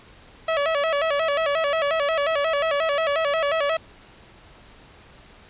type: tone with vibrato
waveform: sawtooth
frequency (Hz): 608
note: D#5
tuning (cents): -40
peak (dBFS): -16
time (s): 0.48-3.77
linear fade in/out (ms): 5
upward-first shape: square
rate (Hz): 5.6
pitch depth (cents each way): 110
effects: pink hiss -49 dBFS RMS until 5.49 s + resampled to 8000 Hz